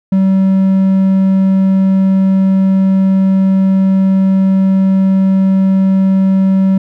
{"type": "tone", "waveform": "triangle", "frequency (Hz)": 191.5, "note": "G3", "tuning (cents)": -40, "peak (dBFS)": -5, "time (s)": [0.12, 6.78], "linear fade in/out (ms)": 5, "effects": []}